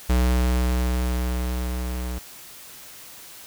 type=tone with level ramp; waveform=square; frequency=62 Hz; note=B1; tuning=7 cents sharp; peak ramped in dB=-17 to -28 dBFS; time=0.09-2.19 s; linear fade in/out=10 ms; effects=white hiss -43 dBFS RMS until 3.46 s